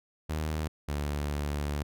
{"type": "tone pair in turn", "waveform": "sawtooth", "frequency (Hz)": [77.6, 72.98], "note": ["D#2", "D2"], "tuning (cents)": [-4, -10], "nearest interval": "minor second", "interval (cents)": 106, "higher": "first", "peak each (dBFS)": -26, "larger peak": "neither", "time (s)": [[0.29, 0.68], [0.88, 1.83]], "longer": "second", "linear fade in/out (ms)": 10, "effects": []}